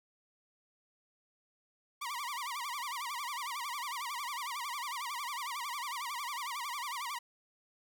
sawtooth tone with vibrato, 1055 Hz, C6, 14 cents sharp, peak -33 dBFS, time 2.01-7.19 s, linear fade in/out 10 ms, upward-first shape sine, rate 11 Hz, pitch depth 210 cents each way, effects none

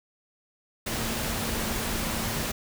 sine tone in noise, 226.7 Hz, A#3, 48 cents flat, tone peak -37 dBFS, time 0.86-2.52 s, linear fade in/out 10 ms, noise pink, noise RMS -30 dBFS, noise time 0.86-2.52 s, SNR -10 dB, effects none

